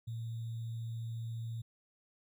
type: tone with sample-and-hold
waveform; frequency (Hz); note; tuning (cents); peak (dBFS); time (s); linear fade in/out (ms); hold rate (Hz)
sine; 114.3; A#2; -34; -37; 0.07-1.62; 10; 3675
effects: none